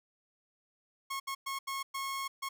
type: tone bursts at uneven times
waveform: sawtooth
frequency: 1089 Hz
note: C#6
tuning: 31 cents flat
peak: -31 dBFS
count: 6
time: 1.1-1.2 / 1.27-1.35 / 1.46-1.59 / 1.67-1.83 / 1.94-2.28 / 2.42-2.49 s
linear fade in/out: 10 ms
effects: none